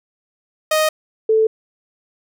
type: tone pair in turn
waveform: sawtooth / sine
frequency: 622.3 / 440 Hz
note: D#5 / A4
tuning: 0 / 0 cents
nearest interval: tritone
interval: 600 cents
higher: first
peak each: -10 / -11 dBFS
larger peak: first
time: 0.71-0.89 / 1.29-1.47 s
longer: neither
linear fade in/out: 5 ms
effects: none